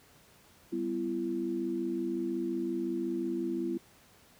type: tone cluster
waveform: sine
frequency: 195.7 / 251.5 / 337.1 Hz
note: G3 / B3 / E4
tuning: -3 / +32 / +39 cents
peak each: -39 / -36 / -32 dBFS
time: 0.72-3.78 s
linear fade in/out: 10 ms
effects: pink hiss -60 dBFS RMS until 4.39 s + high-pass 60 Hz 12 dB/octave